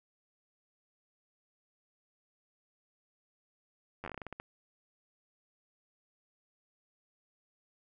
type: slowing click train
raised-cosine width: 0.5 ms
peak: -26 dBFS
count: 12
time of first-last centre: 4.04-4.4 s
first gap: 10 ms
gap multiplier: 1.22
effects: none